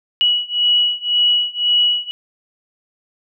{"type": "beating tone pair", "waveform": "sine", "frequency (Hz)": [2926, 2927.9], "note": ["F#7", "F#7"], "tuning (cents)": [-20, -19], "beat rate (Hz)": 1.9, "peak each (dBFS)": [-17, -16], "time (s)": [0.21, 2.11], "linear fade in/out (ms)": 0, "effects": []}